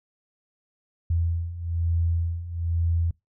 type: beating tone pair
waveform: sine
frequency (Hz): 83.4 / 84.5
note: E2 / E2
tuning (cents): +21 / +43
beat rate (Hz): 1.1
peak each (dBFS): -28 / -24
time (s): 1.1-3.11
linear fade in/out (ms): 5
effects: noise-tail reverb RT60 0.2 s tail -25 dB re dry